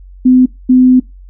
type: tone bursts at uneven times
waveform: sine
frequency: 254.4 Hz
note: C4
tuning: 48 cents flat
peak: -3 dBFS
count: 2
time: 0.25-0.46 / 0.69-1 s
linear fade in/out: 10 ms
effects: noise-tail reverb RT60 0.2 s tail -22 dB re dry + added 46 Hz sine -32 dBFS peak until 1.29 s